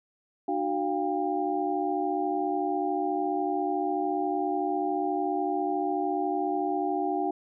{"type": "tone cluster", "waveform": "sine", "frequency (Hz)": [300.2, 370.7, 703, 797], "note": ["D4", "F#4", "F5", "G5"], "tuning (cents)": [38, 3, 11, 28], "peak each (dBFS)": -31, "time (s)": [0.48, 7.31], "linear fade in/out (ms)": 5, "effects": []}